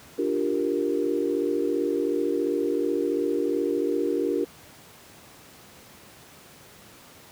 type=chord; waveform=sine; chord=G minor seventh; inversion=second; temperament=equal; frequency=293.7 / 349.2 / 392 / 466.2 Hz; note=D4 / F4 / G4 / Bb4; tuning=0 / 0 / 0 / 0 cents; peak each=-28 dBFS; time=0.18-4.45 s; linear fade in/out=10 ms; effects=pink hiss -49 dBFS RMS until 7.31 s + high-pass 100 Hz 12 dB/octave